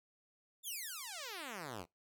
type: exponential sweep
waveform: 5% pulse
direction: down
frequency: 3670 to 78.7 Hz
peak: -32 dBFS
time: 0.63-1.86 s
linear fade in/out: 50 ms
effects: noise-tail reverb RT60 0.2 s tail -25 dB re dry